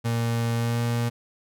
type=tone with pitch glide; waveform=35% pulse; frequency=116.54 to 118.3 Hz; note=A#2 to A#2; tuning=0 to +26 cents; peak=-21 dBFS; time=0.04-1.1 s; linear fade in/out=20 ms; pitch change=+26 cents; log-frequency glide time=0.55-0.81 s; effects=none